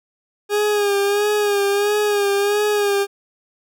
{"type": "tone with vibrato", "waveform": "40% pulse", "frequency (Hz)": 409.4, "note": "G#4", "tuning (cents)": -25, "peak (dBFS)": -15, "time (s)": [0.49, 3.07], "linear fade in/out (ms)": 50, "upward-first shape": "sine", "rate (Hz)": 1.5, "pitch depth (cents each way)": 43, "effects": []}